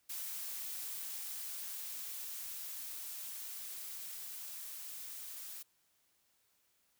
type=noise with level ramp; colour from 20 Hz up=blue; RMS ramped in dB=-42 to -47 dBFS; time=0.09-5.63 s; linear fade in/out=10 ms; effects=white hiss -75 dBFS RMS until 6.99 s